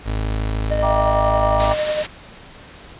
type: tone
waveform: 30% pulse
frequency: 53.2 Hz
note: G#1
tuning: 42 cents sharp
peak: -17 dBFS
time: 0.04-1.76 s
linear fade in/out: 50 ms
type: tone with tremolo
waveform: triangle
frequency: 610 Hz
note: D#5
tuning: 34 cents flat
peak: -15 dBFS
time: 0.7-2.04 s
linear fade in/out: 20 ms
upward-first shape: sine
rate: 11 Hz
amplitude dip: 45%
type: chord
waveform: sine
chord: E half-diminished seventh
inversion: none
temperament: equal with one note detuned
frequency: 659.3 / 784 / 949.7 / 1174.7 Hz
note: E5 / G5 / Bb5 / D6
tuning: 0 / 0 / +32 / 0 cents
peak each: -23 dBFS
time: 0.82-1.74 s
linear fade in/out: 20 ms
type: noise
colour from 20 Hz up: white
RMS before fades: -24 dBFS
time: 1.59-2.07 s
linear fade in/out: 10 ms
effects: pink hiss -41 dBFS RMS until 2.99 s + resampled to 8000 Hz